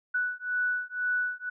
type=beating tone pair; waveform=sine; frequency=1480 / 1482 Hz; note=F#6 / F#6; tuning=0 / +2 cents; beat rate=2 Hz; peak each=-30 dBFS; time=0.14-1.5 s; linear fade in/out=10 ms; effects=none